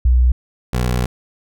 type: tone pair in turn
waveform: sine / 20% pulse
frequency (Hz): 61.74 / 61.47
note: B1 / B1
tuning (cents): 0 / -7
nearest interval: unison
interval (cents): 7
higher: first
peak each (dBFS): -9 / -11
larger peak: first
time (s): 0.05-0.32 / 0.73-1.06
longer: second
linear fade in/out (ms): 5
effects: none